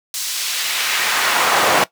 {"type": "noise with high-pass filter sweep", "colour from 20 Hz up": "brown", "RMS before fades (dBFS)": -18, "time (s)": [0.14, 1.84], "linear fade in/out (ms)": 2, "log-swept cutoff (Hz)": [5600, 610], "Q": 0.9, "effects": ["noise-tail reverb RT60 0.1 s tail -17 dB re dry"]}